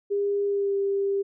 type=tone with pitch glide; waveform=sine; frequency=403.7 to 396.3 Hz; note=G#4 to G4; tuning=-49 to +19 cents; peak=-22 dBFS; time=0.1-1.23 s; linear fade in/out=20 ms; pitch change=-32 cents; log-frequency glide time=0.45-0.76 s; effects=none